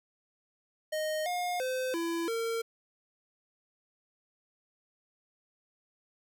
square tone with pitch steps, 620 / 714 / 514 / 335.3 / 457.2 Hz, D#5 / F5 / C5 / E4 / A#4, -6 / +38 / -31 / +30 / -34 cents, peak -31 dBFS, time 0.92-2.62 s, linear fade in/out 10 ms, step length 340 ms, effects none

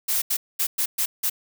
blue noise bursts at uneven times, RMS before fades -23 dBFS, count 6, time 0.08-0.22 / 0.3-0.37 / 0.59-0.67 / 0.78-0.86 / 0.98-1.06 / 1.23-1.3 s, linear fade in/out 10 ms, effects none

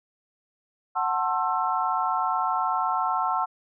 sine chord, F# half-diminished seventh, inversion none, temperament just, 740 / 888 / 1065.6 / 1332 Hz, F#5 / A5 / C6 / E6, 0 / +16 / +31 / +18 cents, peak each -28 dBFS, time 0.95-3.46 s, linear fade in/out 20 ms, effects none

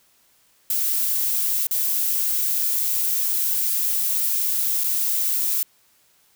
violet noise with dropouts, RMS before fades -22 dBFS, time 0.7-5.63 s, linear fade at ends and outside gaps 2 ms, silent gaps 1.669-1.71 / 4.837-4.841 s, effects white hiss -60 dBFS RMS until 6.35 s

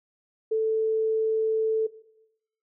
sine tone, 440.9 Hz, A4, 4 cents sharp, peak -21 dBFS, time 0.51-1.87 s, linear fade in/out 10 ms, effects noise-tail reverb RT60 0.8 s tail -17 dB re dry

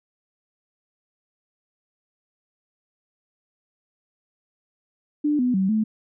sine tone with pitch steps, 296.6 / 248.9 / 190.9 / 217.3 Hz, D4 / B3 / G3 / A3, +17 / +14 / -46 / -21 cents, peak -18 dBFS, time 5.24-5.84 s, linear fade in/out 10 ms, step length 150 ms, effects none

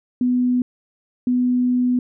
sine tone pair in turn, 248.5 / 248.5 Hz, B3 / B3, +11 / +11 cents, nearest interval unison, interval 0 cents, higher neither, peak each -15 dBFS, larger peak neither, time 0.21-0.62 / 1.27-1.99 s, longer second, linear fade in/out 2 ms, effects none

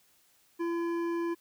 sine tone with hard clipping, 339 Hz, E4, 49 cents sharp, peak -31 dBFS, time 0.59-1.35 s, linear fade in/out 20 ms, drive 11 dB, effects white hiss -66 dBFS RMS until 1.4 s

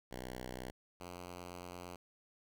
5% pulse tone pair in turn, 62.8 / 88.81 Hz, B1 / F2, +30 / +30 cents, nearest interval tritone, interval 600 cents, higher second, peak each -32 / -35 dBFS, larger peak first, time 0.11-0.71 / 1-1.96 s, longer second, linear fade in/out 5 ms, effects none

